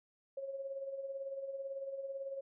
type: tone with tremolo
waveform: sine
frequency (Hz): 545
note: C#5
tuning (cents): -29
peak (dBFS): -37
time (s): 0.37-2.41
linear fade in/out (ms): 5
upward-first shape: sine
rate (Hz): 18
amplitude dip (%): 55
effects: none